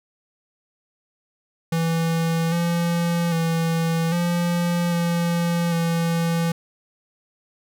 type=tone with pitch steps; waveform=square; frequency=165 / 170.7 / 164.9 / 173.2 / 171 / 167.4 Hz; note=E3 / F3 / E3 / F3 / F3 / E3; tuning=+2 / -39 / +1 / -14 / -36 / +27 cents; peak=-20 dBFS; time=1.72-6.52 s; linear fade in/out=5 ms; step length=800 ms; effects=none